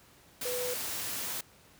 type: tone in noise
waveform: sine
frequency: 495.9 Hz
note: B4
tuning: 7 cents sharp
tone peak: -33 dBFS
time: 0.45-0.74 s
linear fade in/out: 5 ms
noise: white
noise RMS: -36 dBFS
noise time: 0.41-1.41 s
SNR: 0 dB
effects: pink hiss -59 dBFS RMS until 1.79 s + high-pass 60 Hz 12 dB/octave